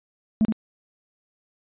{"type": "tone with echo", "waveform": "sine", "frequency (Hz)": 218.9, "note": "A3", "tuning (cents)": -9, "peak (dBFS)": -13, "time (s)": [0.41, 0.45], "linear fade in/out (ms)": 0, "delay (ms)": 73, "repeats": 1, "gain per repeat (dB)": -6, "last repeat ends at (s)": 0.523, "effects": ["tanh soft clip ceiling -13 dBFS", "resampled to 8000 Hz"]}